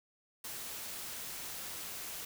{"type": "noise", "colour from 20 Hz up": "white", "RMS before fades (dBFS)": -43, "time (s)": [0.44, 2.25], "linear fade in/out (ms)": 5, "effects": []}